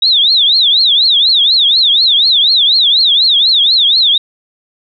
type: tone with vibrato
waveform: sine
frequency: 3729 Hz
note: A#7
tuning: in tune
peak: -6 dBFS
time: 0.02-4.18 s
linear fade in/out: 5 ms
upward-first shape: triangle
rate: 4.1 Hz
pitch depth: 270 cents each way
effects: none